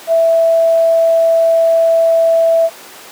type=tone; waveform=sine; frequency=660 Hz; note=E5; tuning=2 cents sharp; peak=-7 dBFS; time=0.07-2.7 s; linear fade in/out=50 ms; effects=pink hiss -34 dBFS RMS until 3.11 s + high-pass 400 Hz 12 dB/octave